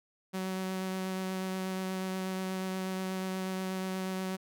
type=tone with vibrato; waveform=sawtooth; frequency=187.9 Hz; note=F#3; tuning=27 cents sharp; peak=-29 dBFS; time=0.33-4.37 s; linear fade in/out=20 ms; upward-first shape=sine; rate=8.3 Hz; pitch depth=10 cents each way; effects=none